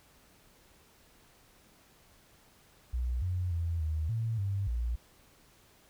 sine tone with pitch steps, 61.5 / 90.3 / 84.1 / 78.2 / 113.3 / 98.8 / 58.9 Hz, B1 / F#2 / E2 / D#2 / A#2 / G2 / A#1, -7 / -42 / +35 / +9 / -49 / +14 / +19 cents, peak -29 dBFS, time 2.93-4.96 s, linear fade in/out 10 ms, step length 290 ms, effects pink hiss -62 dBFS RMS until 5.89 s

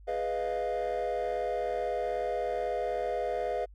triangle chord, F half-diminished seventh, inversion first, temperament equal, 415.3 / 493.9 / 622.3 / 698.5 Hz, Ab4 / Cb5 / Eb5 / F5, 0 / 0 / 0 / 0 cents, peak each -34 / -31 / -32 / -31 dBFS, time 0.07-3.66 s, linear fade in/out 20 ms, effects tanh soft clip ceiling -22 dBFS + added 50 Hz sine -49 dBFS peak until 3.74 s

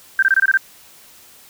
sine tone bursts, 1568 Hz, G6, in tune, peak -10 dBFS, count 7, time 0.19-0.573 s, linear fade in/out 2 ms, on 35 ms, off 23 ms, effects white hiss -46 dBFS RMS until 1.49 s

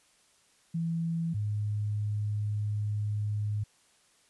sine tone pair in turn, 166.1 / 104.64 Hz, E3 / G#2, +13 / +14 cents, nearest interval minor sixth, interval 799 cents, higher first, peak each -28 / -28 dBFS, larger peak neither, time 0.74-1.34 / 1.34-3.64 s, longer second, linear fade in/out 10 ms, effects white hiss -65 dBFS RMS until 4.29 s + resampled to 24000 Hz

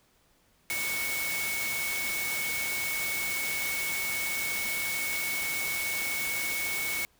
sine tone in noise, 2217 Hz, C#7, in tune, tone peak -31 dBFS, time 0.7-7.05 s, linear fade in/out 0 ms, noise white, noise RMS -34 dBFS, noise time 0.7-7.05 s, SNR 0 dB, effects pink hiss -66 dBFS RMS until 7.19 s

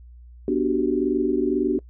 sine chord, G major seventh, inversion first, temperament equal with one note detuned, 245.8 / 293.7 / 370 / 392 Hz, B3 / D4 / F#4 / G4, -8 / 0 / 0 / 0 cents, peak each -26 / -23 / -23 / -27 dBFS, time 0.48-1.79 s, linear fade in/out 2 ms, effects noise-tail reverb RT60 0.1 s tail -23 dB re dry + added 60 Hz sine -42 dBFS peak until 1.89 s

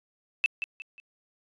sine tone with echo, 2639 Hz, E7, 1 cent sharp, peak -19 dBFS, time 0.44-0.46 s, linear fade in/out 0 ms, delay 180 ms, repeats 3, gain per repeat -9 dB, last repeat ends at 1 s, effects resampled to 22050 Hz

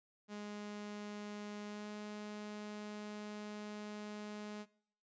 sawtooth tone with pitch glide, 207.7 to 209.6 Hz, G#3 to G#3, 0 to +16 cents, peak -40 dBFS, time 0.28-4.66 s, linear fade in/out 50 ms, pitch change +16 cents, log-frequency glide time 1.66-1.88 s, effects noise-tail reverb RT60 0.6 s tail -21 dB re dry + resampled to 16000 Hz

